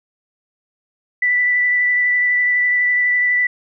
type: tone with vibrato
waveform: sine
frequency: 1975.5 Hz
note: B6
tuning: in tune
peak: -13 dBFS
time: 1.22-3.47 s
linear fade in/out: 5 ms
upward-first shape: sine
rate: 12 Hz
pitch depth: 11 cents each way
effects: none